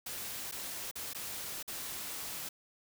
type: noise with dropouts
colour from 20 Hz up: white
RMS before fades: -41 dBFS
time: 0.06-2.49 s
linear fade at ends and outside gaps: 5 ms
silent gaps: 0.514-0.521 / 0.913-0.955 / 1.134-1.147 / 1.628-1.677 s
effects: none